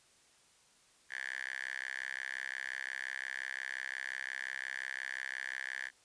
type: tone with high-pass filter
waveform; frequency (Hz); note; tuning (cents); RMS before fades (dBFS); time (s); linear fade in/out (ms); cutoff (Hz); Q
5% pulse; 65.7; C2; +8; -41; 1.09-5.91; 50; 1700; 8.8
effects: white hiss -66 dBFS RMS until 6.04 s + resampled to 22050 Hz